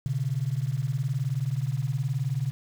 sine beating tone pair, 123.47 / 142.47 Hz, B2 / C#3, 0 / +48 cents, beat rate 19 Hz, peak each -28 dBFS, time 0.06-2.51 s, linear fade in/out 0 ms, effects 8-bit

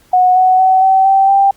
sine tone with pitch steps, 733 / 743.7 / 754.5 / 765.5 / 776.6 / 787.9 Hz, F#5 / F#5 / F#5 / G5 / G5 / G5, -16 / +9 / +34 / -41 / -16 / +9 cents, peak -6 dBFS, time 0.13-1.51 s, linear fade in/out 5 ms, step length 230 ms, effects pink hiss -50 dBFS RMS until 1.56 s + Opus 48 kbps

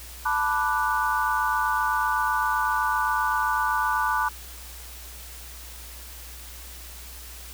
sine chord, B minor seventh, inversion third, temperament equal, 880 / 987.8 / 1174.7 / 1480 Hz, A5 / B5 / D6 / F#6, 0 / 0 / 0 / 0 cents, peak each -27 dBFS, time 0.25-4.29 s, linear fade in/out 10 ms, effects added 60 Hz sine -42 dBFS peak until 7.53 s + white hiss -43 dBFS RMS until 7.53 s

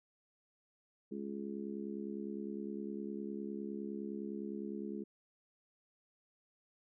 harmonic tone, 69.8 Hz, C#2, 13 cents sharp, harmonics 3 / 4 / 5 / 6, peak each -42 / -47 / -45 / -47 dBFS, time 1.11-5.04 s, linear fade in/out 10 ms, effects none

